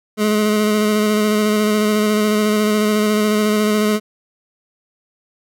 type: tone with vibrato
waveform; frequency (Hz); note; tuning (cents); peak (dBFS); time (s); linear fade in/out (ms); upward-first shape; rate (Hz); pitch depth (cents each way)
25% pulse; 212; G#3; +36; -10; 0.17-4; 50; square; 14; 16
effects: none